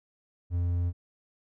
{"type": "tone", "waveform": "triangle", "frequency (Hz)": 87.31, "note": "F2", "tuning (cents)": 0, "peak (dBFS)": -23, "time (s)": [0.5, 0.93], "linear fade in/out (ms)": 50, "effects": []}